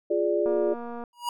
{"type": "chord", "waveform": "sine", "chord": "D diminished", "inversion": "first", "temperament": "equal", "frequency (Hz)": [349.2, 415.3, 587.3], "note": ["F4", "Ab4", "D5"], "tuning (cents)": [0, 0, 0], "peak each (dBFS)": -26, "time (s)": [0.1, 0.74], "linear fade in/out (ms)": 10}
{"type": "click train", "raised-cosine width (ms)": 1, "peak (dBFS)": -25, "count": 138, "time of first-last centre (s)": [0.46, 1.038], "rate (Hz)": 237}
{"type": "tone with exponential growth", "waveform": "square", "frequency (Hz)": 960, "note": "B5", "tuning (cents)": -49, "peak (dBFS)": -24, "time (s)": [1.13, 1.29], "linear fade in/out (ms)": 2, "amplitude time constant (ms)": 33}
{"effects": []}